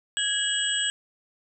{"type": "tone cluster", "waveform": "sine", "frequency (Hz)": [1656, 2916, 3262, 8010], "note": ["G#6", "F#7", "G#7", "B8"], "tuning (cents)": [-5, -26, -32, 23], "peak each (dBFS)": -29, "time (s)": [0.17, 0.9], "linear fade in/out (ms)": 0, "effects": []}